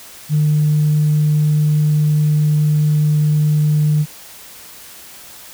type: tone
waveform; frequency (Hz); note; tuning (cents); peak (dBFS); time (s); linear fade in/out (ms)
sine; 150.8; D3; +46; -10; 0.29-4.06; 50
effects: tanh soft clip ceiling -7 dBFS + white hiss -38 dBFS RMS until 5.53 s